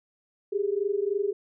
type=tone pair together; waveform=sine; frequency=392 / 415.3 Hz; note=G4 / G#4; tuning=0 / 0 cents; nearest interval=minor second; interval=100 cents; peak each=-27 dBFS; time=0.52-1.33 s; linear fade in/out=10 ms; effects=none